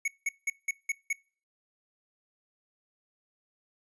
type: tone bursts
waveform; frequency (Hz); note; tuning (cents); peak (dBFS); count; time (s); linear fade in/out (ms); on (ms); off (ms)
square; 2218; C#7; 0; -27; 6; 0.05-1.13; 5; 30; 180
effects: noise-tail reverb RT60 0.4 s tail -24 dB re dry + resampled to 24000 Hz